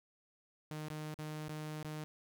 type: tone with dropouts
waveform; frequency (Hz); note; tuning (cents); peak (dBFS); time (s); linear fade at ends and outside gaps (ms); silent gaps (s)
sawtooth; 153.5; D#3; -23; -37; 0.71-2.04; 0; 0.884-0.902 / 1.142-1.189 / 1.482-1.494 / 1.828-1.847
effects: none